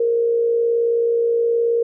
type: tone with amplitude modulation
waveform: sine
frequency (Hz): 466.2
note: A#4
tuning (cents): 0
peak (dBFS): -13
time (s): 0-1.83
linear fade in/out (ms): 5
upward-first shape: sine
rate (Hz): 58.9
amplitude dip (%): 40
effects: none